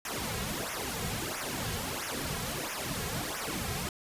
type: noise with flanger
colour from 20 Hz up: pink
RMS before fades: -35 dBFS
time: 0.05-3.89 s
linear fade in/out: 2 ms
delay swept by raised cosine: 0.23 to 3.43 ms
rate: 1.5 Hz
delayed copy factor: -0.85
effects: resampled to 32000 Hz